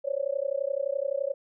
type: tone with amplitude modulation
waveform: sine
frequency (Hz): 554.4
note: C#5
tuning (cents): 0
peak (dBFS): -22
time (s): 0.04-1.34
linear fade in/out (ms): 20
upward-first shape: sine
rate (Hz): 31.7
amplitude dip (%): 100
effects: none